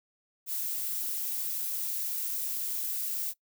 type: noise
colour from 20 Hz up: violet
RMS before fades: -33 dBFS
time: 0.46-3.34 s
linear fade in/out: 50 ms
effects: noise-tail reverb RT60 0.1 s tail -20 dB re dry